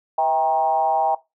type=tone with frequency modulation; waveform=sine; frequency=793 Hz; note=G5; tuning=20 cents sharp; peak=-16 dBFS; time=0.18-1.15 s; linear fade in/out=5 ms; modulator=146 Hz; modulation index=0.94; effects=noise-tail reverb RT60 0.2 s tail -18 dB re dry